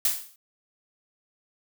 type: noise with exponential decay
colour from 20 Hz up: blue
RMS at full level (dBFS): -20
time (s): 0.05-0.36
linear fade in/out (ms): 2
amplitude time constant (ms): 67
effects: none